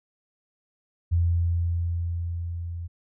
sine tone with level ramp, 85.4 Hz, F2, 38 cents flat, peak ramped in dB -18 to -31 dBFS, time 1.11-2.88 s, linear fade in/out 20 ms, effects none

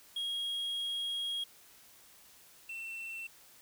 triangle tone pair in turn, 3280 / 2692 Hz, G#7 / E7, -22 / +36 cents, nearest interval minor third, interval 342 cents, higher first, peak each -32 / -38 dBFS, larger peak first, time 0.16-1.44 / 2.69-3.27 s, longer first, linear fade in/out 5 ms, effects white hiss -59 dBFS RMS until 3.61 s

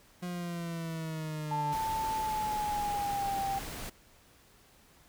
40% pulse exponential sweep, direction down, 179 to 146.83 Hz, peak -34 dBFS, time 0.22-1.74 s, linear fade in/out 10 ms
sine tone with pitch glide, 883 to 786.7 Hz, A5 to G5, +6 to +6 cents, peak -30 dBFS, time 1.51-3.59 s, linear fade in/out 5 ms, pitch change -200 cents, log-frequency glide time 2.08-3.4 s
pink noise, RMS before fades -41 dBFS, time 1.72-3.9 s, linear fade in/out 10 ms
effects pink hiss -61 dBFS RMS until 5.08 s

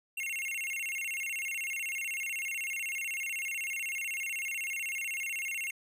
square tone with vibrato, 2425 Hz, D#7, 45 cents flat, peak -34 dBFS, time 0.17-5.71 s, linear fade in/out 5 ms, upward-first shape square, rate 16 Hz, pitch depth 210 cents each way, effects none

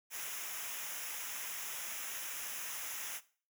white noise with comb filter, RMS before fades -42 dBFS, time 0.1-3.21 s, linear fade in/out 50 ms, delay 0.23 ms, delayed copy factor -0.75, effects noise-tail reverb RT60 0.4 s tail -17 dB re dry

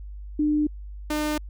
sine / sawtooth tone pair in turn, 300 / 302.1 Hz, D4 / D4, +37 / +49 cents, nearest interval unison, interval 12 cents, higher second, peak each -19 / -20 dBFS, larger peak first, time 0.39-0.67 / 1.1-1.38 s, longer neither, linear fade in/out 5 ms, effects added 50 Hz sine -35 dBFS peak until 1.49 s

